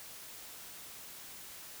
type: silence
effects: white hiss -49 dBFS RMS until 1.8 s